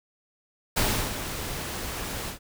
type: noise with ADSR envelope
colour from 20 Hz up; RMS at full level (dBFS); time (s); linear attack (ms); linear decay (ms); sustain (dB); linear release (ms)
pink; -23; 0.76-2.39; 14; 350; -10; 110
effects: none